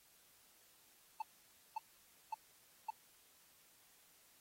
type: tone bursts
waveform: triangle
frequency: 880 Hz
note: A5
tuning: in tune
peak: -35 dBFS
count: 4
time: 1.2-2.904 s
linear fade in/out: 5 ms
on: 21 ms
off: 540 ms
effects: white hiss -68 dBFS RMS until 4.4 s + AAC 48 kbps